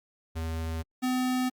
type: tone pair in turn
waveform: square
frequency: 81.2 / 254.1 Hz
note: E2 / B3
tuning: -26 / +49 cents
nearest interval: octave + minor sixth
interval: 1975 cents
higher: second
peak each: -31 / -26 dBFS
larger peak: second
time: 0.35-0.83 / 1.02-1.5 s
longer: neither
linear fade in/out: 20 ms
effects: Opus 48 kbps